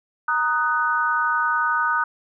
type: chord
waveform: sine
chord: D# minor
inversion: second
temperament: just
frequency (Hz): 933.4 / 1244.5 / 1493.4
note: A#5 / D#6 / F#6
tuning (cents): +2 / 0 / +16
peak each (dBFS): -25 / -22 / -22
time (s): 0.28-2.04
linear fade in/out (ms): 5
effects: none